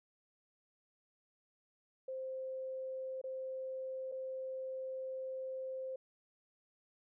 sine tone with dropouts, 523.3 Hz, C5, in tune, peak -39 dBFS, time 2.08-5.96 s, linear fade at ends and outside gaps 5 ms, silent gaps 3.215-3.239 / 4.117-4.121 s, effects none

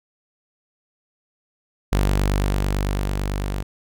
sawtooth tone with level ramp, 49 Hz, G1, in tune, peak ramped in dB -12 to -20 dBFS, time 1.92-3.63 s, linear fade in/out 10 ms, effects none

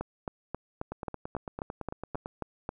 two click trains, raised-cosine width 1 ms, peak -19 / -22 dBFS, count 11 / 13, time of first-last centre 0.01-2.691 / 0.92-2.259 s, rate 3.73 / 8.96 Hz, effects none

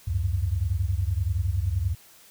sine tone cluster, 70.8 / 92.5 / 103.1 Hz, C#2 / F#2 / G#2, +37 / 0 / -12 cents, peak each -27 / -25 / -32 dBFS, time 0.07-1.95 s, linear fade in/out 10 ms, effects white hiss -53 dBFS RMS until 2.3 s

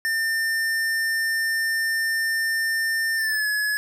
square tone with pitch glide, 1800 to 1699 Hz, A6 to G#6, +39 to +39 cents, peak -22 dBFS, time 0.05-3.77 s, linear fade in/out 0 ms, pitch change -100 cents, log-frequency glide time 3.16-3.47 s, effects none

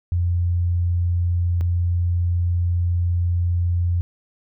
sine tone pair in turn, 87.31 / 87.31 Hz, F2 / F2, 0 / 0 cents, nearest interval unison, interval 0 cents, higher neither, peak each -17 dBFS, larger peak neither, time 0.12-1.61 / 1.61-4.01 s, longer second, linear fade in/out 0 ms, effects none

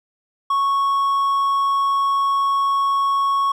triangle tone, 1106 Hz, C#6, 4 cents flat, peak -14 dBFS, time 0.5-3.52 s, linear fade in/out 5 ms, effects none

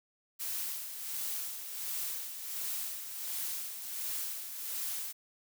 blue noise with tremolo, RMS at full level -36 dBFS, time 0.39-5.13 s, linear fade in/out 20 ms, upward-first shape sine, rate 1.4 Hz, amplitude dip 55%, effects none

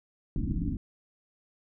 pink low-pass noise, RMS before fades -30 dBFS, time 0.36-0.77 s, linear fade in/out 2 ms, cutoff 320 Hz, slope 96 dB/octave, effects none

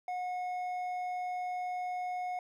sine tone with hard clipping, 726 Hz, F#5, 33 cents flat, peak -35 dBFS, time 0.08-2.39 s, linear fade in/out 2 ms, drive 5 dB, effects none

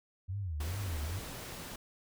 sine tone with vibrato, 86.6 Hz, F2, 14 cents flat, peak -34 dBFS, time 0.28-1.2 s, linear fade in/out 20 ms, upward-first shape sine, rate 2.4 Hz, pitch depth 280 cents each way
pink noise, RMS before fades -44 dBFS, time 0.6-1.76 s, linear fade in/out 5 ms
effects none

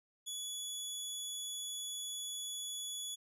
20% pulse tone, 3403 Hz, G#7, 41 cents sharp, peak -34 dBFS, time 0.26-3.16 s, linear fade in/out 20 ms, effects none

